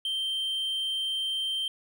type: tone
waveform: triangle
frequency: 3136 Hz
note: G7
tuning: in tune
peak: -26 dBFS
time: 0.05-1.68 s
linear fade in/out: 2 ms
effects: none